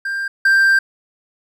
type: tone pair in turn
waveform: triangle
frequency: 1589 / 1578 Hz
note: G6 / G6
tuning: +23 / +11 cents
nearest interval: unison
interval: 12 cents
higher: first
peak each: -18 / -8 dBFS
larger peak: second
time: 0.05-0.28 / 0.45-0.79 s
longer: second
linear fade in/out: 5 ms
effects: none